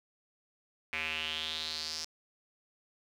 square tone with band-pass filter sweep, 79 Hz, D#2, 27 cents sharp, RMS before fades -37 dBFS, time 0.93-2.05 s, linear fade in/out 0 ms, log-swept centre 2300 to 5400 Hz, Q 5.2, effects 10-bit

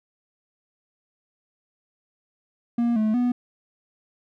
triangle tone with pitch steps, 236.5 / 216.3 / 245.4 Hz, A#3 / A3 / B3, +25 / -29 / -11 cents, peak -17 dBFS, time 2.78-3.32 s, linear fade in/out 5 ms, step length 180 ms, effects none

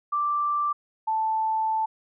sine tone pair in turn, 1174.7 / 880 Hz, D6 / A5, 0 / 0 cents, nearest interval perfect fourth, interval 500 cents, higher first, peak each -22 dBFS, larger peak neither, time 0.12-0.73 / 1.07-1.86 s, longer second, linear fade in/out 10 ms, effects none

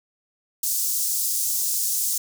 pink high-pass noise, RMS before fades -24 dBFS, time 0.63-2.18 s, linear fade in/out 5 ms, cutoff 6100 Hz, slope 24 dB/octave, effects none

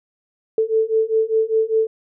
sine beating tone pair, 440 / 445 Hz, A4 / A4, 0 / +20 cents, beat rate 5 Hz, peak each -19 / -18 dBFS, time 0.58-1.87 s, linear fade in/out 2 ms, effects none

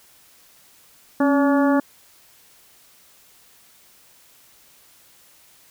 harmonic tone with a mistuned harmonic, 285.5 Hz, D4, 49 cents flat, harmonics 1 / 2 / 3 / 4 / 5 / 6, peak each -16 / -22 / -26 / -28 / -30 / -32 dBFS, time 1.2-1.8 s, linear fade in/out 5 ms, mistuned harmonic 1, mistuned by -61 cents, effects white hiss -53 dBFS RMS until 5.7 s

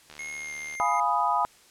click train, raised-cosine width 0.2 ms, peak -27 dBFS, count 50, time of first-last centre 0.1-0.752 s, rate 75.2 Hz
square tone with pitch glide, 2157 to 2111 Hz, C#7 to C7, -48 to +15 cents, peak -35 dBFS, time 0.19-1 s, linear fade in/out 2 ms, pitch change -37 cents, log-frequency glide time 0.33-0.54 s
sine chord, F half-diminished seventh, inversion none, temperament equal, 698.5 / 830.6 / 987.8 / 1244.5 Hz, F5 / Ab5 / Cb6 / Eb6, 0 / 0 / 0 / 0 cents, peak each -30 / -27 / -26 / -27 dBFS, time 0.8-1.45 s, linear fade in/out 0 ms
effects white hiss -56 dBFS RMS until 1.7 s + low-pass 10000 Hz 12 dB/octave

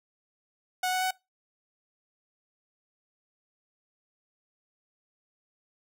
sawtooth tone with pitch steps, 736 / 741.5 / 747.1 Hz, F#5 / F#5 / F#5, -9 / +4 / +17 cents, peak -22 dBFS, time 0.83-1.109 s, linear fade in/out 5 ms, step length 93 ms, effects noise-tail reverb RT60 0.2 s tail -20 dB re dry

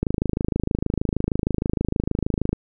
click train, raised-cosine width 3 ms, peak -8 dBFS, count 67, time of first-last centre 0.03-2.53 s, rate 26.4 Hz, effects none

